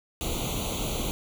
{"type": "noise with comb filter", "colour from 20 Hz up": "pink", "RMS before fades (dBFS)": -30, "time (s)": [0.21, 1.11], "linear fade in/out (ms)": 0, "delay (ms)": 0.29, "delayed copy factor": 0.95, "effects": []}